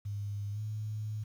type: tone with pitch glide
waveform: sine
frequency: 101.9 to 107.28 Hz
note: G#2 to A2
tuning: -32 to -43 cents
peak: -34 dBFS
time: 0.05-1.24 s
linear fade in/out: 10 ms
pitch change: +89 cents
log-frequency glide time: 0.52-0.6 s
effects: 10-bit